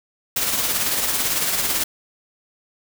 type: noise with tremolo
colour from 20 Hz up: white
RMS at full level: -20 dBFS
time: 0.36-1.84 s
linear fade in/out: 5 ms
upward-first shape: sine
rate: 18 Hz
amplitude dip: 40%
effects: none